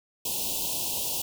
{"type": "band-stop noise", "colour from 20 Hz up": "white", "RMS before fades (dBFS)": -30, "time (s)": [0.25, 1.22], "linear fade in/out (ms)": 5, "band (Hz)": [1000, 2600], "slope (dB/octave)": 96, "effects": []}